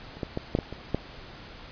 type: clicks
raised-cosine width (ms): 2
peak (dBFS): -30 / -16 / -15 / -9 / -13 / -24 / -11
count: 7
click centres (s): 0.17 / 0.232 / 0.374 / 0.551 / 0.588 / 0.726 / 0.946
effects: pink hiss -45 dBFS RMS until 1.71 s + resampled to 11025 Hz